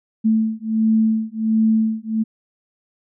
sine beating tone pair, 220 / 221.4 Hz, A3 / A3, 0 / +11 cents, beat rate 1.4 Hz, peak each -18 dBFS, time 0.24-2.24 s, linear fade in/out 20 ms, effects none

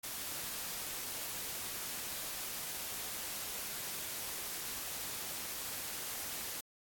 white noise, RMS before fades -41 dBFS, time 0.03-6.61 s, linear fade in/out 10 ms, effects AAC 64 kbps

